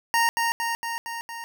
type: tone with echo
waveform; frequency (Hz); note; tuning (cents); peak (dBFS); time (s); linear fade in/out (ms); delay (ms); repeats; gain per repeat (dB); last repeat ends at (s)
25% pulse; 927; A#5; -10; -15; 0.14-0.29; 0; 230; 5; -3; 1.44
effects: none